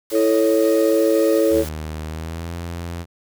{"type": "noise", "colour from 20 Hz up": "white", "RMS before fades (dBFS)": -35, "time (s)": [0.1, 1.69], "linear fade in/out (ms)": 2}
{"type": "chord", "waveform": "sine", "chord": "A major", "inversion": "second", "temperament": "equal", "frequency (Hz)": [329.6, 440, 554.4], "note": ["E4", "A4", "C#5"], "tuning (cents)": [0, 0, 0], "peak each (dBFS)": -18, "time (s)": [0.11, 1.65], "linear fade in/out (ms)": 50}
{"type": "tone with tremolo", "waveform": "20% pulse", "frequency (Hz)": 622.3, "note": "D#5", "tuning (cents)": 0, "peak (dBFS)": -27, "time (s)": [0.15, 1.52], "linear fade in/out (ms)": 2, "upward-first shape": "square", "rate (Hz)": 2, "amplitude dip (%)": 35}
{"type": "tone with pitch glide", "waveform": "sawtooth", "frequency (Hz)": [77.78, 85.31], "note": ["D#2", "F2"], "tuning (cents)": [0, -40], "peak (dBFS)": -23, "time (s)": [1.5, 3.06], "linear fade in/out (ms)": 50, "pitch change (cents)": 160, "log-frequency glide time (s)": [2.05, 2.53]}
{"effects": []}